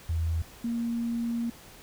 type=tone pair in turn; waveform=sine; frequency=82 / 233.8 Hz; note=E2 / A#3; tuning=-9 / +5 cents; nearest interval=octave + tritone; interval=1814 cents; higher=second; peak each=-25 / -27 dBFS; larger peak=first; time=0.09-0.42 / 0.64-1.5 s; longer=second; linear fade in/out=5 ms; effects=pink hiss -50 dBFS RMS until 1.82 s